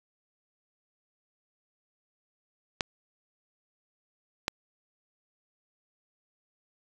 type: clicks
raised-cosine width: 0.2 ms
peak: -9 dBFS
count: 2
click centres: 2.808 / 4.481 s
effects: resampled to 24000 Hz + 7-bit